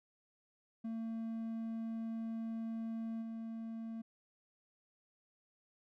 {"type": "tone with level steps", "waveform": "triangle", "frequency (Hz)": 225.9, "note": "A3", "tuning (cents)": 46, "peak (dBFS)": [-36, -39], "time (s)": [0.84, 4.02], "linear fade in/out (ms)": 10, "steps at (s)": 3.21, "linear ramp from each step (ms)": 20, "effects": []}